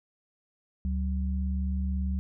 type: tone pair together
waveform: sine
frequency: 70.8 / 188.88 Hz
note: C#2 / F#3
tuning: +37 / +36 cents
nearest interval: octave + perfect fourth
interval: 1699 cents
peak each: -27 / -33 dBFS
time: 0.85-2.19 s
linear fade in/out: 0 ms
effects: none